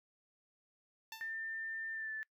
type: tone with exponential decay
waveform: 10% pulse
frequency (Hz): 890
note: A5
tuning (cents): +20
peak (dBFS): -34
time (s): 1.12-1.36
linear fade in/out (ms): 2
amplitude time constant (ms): 52
type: tone with pitch glide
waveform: sine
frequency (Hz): 1795 to 1753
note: A6 to A6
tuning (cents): +34 to -7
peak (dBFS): -39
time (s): 1.21-2.23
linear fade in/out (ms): 0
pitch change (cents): -41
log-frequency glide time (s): 1.93-2.12
effects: noise-tail reverb RT60 0.1 s tail -23 dB re dry